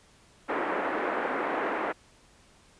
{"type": "band-pass noise", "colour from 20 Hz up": "pink", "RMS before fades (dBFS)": -30, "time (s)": [0.48, 1.93], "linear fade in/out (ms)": 20, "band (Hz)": [300, 1900], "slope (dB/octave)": 24, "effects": ["pink hiss -59 dBFS RMS until 2.79 s", "resampled to 22050 Hz"]}